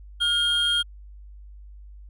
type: tone pair together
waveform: triangle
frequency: 1424 / 3227 Hz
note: F6 / G7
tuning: +33 / +50 cents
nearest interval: octave + major second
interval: 1417 cents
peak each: -26 / -19 dBFS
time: 0.2-0.83 s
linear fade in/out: 20 ms
effects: added 50 Hz sine -41 dBFS peak until 2.09 s